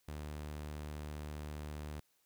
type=tone; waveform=sawtooth; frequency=75 Hz; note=D2; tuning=37 cents sharp; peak=-38 dBFS; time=0.08-2 s; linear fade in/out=5 ms; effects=white hiss -75 dBFS RMS until 2.25 s